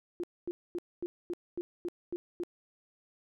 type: tone bursts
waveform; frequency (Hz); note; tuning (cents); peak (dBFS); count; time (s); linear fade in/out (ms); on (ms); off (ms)
sine; 349.2; F4; 0; -32; 9; 0.2-2.435; 0; 35; 240
effects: none